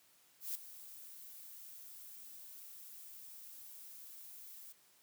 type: noise with ADSR envelope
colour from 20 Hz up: violet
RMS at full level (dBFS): -38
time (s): 0.4-4.73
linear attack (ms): 150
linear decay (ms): 6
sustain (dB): -15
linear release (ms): 14
effects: white hiss -68 dBFS RMS until 5.02 s + high-pass 100 Hz 12 dB/octave